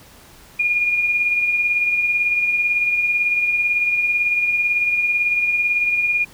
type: tone with tremolo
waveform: sine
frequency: 2429 Hz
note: D#7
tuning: 42 cents flat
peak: -14 dBFS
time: 0.59-6.25 s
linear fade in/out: 10 ms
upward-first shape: sine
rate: 18 Hz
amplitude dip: 40%
effects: pink hiss -46 dBFS RMS until 6.33 s